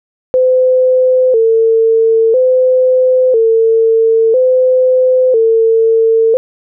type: tone with vibrato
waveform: sine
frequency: 480 Hz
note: B4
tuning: 49 cents flat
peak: -6 dBFS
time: 0.34-6.37 s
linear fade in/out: 0 ms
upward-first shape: square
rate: 0.5 Hz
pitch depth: 110 cents each way
effects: none